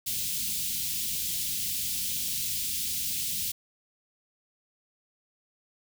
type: band-stop noise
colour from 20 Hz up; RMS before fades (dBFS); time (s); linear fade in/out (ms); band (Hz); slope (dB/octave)
white; -31; 0.06-3.52; 10; 230 to 2800; 24
effects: none